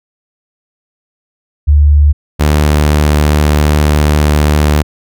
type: tone pair in turn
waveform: sine / sawtooth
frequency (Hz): 73.42 / 74.79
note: D2 / D2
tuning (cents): 0 / +32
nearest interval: unison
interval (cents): 32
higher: second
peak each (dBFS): -3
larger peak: neither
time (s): 1.67-2.13 / 2.39-4.83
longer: second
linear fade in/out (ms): 20
effects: none